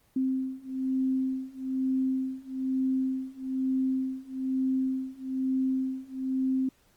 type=beating tone pair; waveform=sine; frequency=261.6 / 262.7 Hz; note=C4 / C4; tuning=0 / +7 cents; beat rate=1.1 Hz; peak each=-30 / -29 dBFS; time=0.16-6.69 s; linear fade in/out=5 ms; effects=pink hiss -65 dBFS RMS until 6.96 s + Opus 24 kbps